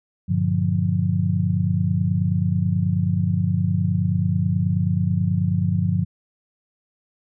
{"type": "chord", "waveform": "sine", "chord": "G minor seventh", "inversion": "none", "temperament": "just", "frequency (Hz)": [98, 117.6, 147, 176.4], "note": ["G2", "Bb2", "D3", "F3"], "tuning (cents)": [0, 16, 2, 18], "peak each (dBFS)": [-22, -27, -24, -22], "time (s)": [0.28, 6.05], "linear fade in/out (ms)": 20, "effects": []}